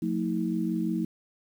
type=tone cluster; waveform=sine; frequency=179.3 / 225.1 / 320.9 Hz; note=F3 / A3 / E4; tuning=+46 / +40 / -46 cents; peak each=-30 dBFS; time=0.02-1.05 s; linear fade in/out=5 ms; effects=9-bit